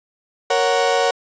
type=chord; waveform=35% pulse; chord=F# major; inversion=first; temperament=equal; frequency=466.2 / 554.4 / 740 Hz; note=A#4 / C#5 / F#5; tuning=0 / 0 / 0 cents; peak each=-18 dBFS; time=0.5-1.11 s; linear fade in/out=5 ms; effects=resampled to 16000 Hz + 7-bit